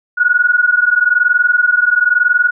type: tone pair together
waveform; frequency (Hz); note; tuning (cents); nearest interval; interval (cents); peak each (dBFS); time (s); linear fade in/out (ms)
sine; 1447 / 1468; F#6 / F#6; -39 / -14; unison; 25; -12; 0.17-2.51; 20
effects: none